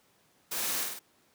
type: noise with echo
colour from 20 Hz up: white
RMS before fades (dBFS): -34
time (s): 0.51-0.84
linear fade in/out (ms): 10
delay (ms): 51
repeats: 3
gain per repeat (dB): -3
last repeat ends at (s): 0.993
effects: pink hiss -66 dBFS RMS until 1.34 s + high-pass 150 Hz 12 dB/octave